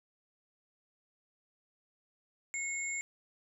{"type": "tone pair together", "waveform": "sine", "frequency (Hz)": [2178, 7314], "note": ["C#7", "A#8"], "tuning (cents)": [-31, -34], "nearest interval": "octave + major sixth", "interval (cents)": 2097, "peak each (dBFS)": [-36, -38], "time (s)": [2.54, 3.01], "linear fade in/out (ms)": 0, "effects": []}